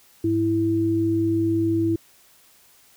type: tone pair together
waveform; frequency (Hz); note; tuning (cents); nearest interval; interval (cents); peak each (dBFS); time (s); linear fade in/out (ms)
sine; 103.83 / 329.6; G#2 / E4; 0 / 0; octave + minor sixth; 2000; -26 / -19; 0.24-1.96; 5
effects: white hiss -55 dBFS RMS until 2.96 s